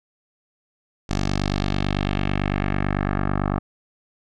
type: tone with low-pass filter sweep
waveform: 10% pulse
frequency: 49 Hz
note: G1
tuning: in tune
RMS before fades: -23 dBFS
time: 1.09-3.59 s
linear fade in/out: 10 ms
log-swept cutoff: 6100 to 1200 Hz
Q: 1.8
effects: none